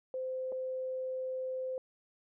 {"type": "tone with dropouts", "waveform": "sine", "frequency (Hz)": 517, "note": "C5", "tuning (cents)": -21, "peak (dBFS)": -34, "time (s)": [0.14, 1.78], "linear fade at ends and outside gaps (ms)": 1, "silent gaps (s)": [0.52, 0.524], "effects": []}